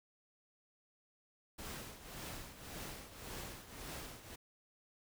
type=noise with tremolo; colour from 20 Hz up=pink; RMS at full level=-45 dBFS; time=1.58-4.36 s; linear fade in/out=10 ms; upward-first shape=triangle; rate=1.8 Hz; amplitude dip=75%; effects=none